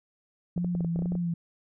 sine tone with vibrato, 172.3 Hz, F3, 23 cents flat, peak -26 dBFS, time 0.56-1.34 s, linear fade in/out 5 ms, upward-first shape sine, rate 2.2 Hz, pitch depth 45 cents each way
clicks, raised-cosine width 2 ms, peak -23 dBFS, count 11, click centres 0.578 / 0.646 / 0.751 / 0.807 / 0.847 / 0.96 / 0.991 / 1.022 / 1.058 / 1.121 / 1.153 s
effects none

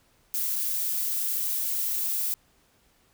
violet noise with dropouts, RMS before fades -28 dBFS, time 0.34-2.34 s, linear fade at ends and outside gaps 0 ms, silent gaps 0.558-0.562 s, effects pink hiss -64 dBFS RMS until 3.13 s

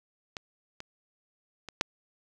clicks, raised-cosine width 0.2 ms, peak -19 / -23 / -23 / -7 dBFS, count 4, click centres 0.368 / 0.804 / 1.687 / 1.811 s, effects none

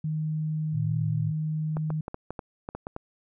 sine tone, 155.4 Hz, D#3, 2 cents flat, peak -26 dBFS, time 0.04-2.01 s, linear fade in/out 5 ms
sine tone with vibrato, 112.9 Hz, A2, 45 cents sharp, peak -27 dBFS, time 0.72-1.33 s, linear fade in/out 50 ms, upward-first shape square, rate 5 Hz, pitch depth 43 cents each way
clicks, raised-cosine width 1 ms, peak -20 dBFS, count 10, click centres 1.769 / 1.904 / 2.081 / 2.144 / 2.306 / 2.392 / 2.689 / 2.75 / 2.869 / 2.964 s
effects none

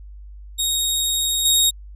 20% pulse tone with level steps, 3752 Hz, A#7, 11 cents sharp, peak -13 / -8 dBFS, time 0.58-1.71 s, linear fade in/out 20 ms, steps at 1.45 s, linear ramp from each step 5 ms, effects added 50 Hz sine -36 dBFS peak until 1.95 s

